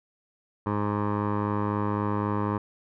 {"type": "tone with low-pass filter", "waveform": "15% pulse", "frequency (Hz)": 103.83, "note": "G#2", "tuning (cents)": 0, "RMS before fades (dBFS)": -27, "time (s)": [0.66, 2.58], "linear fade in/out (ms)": 5, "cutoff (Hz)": 1100, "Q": 2.5, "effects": []}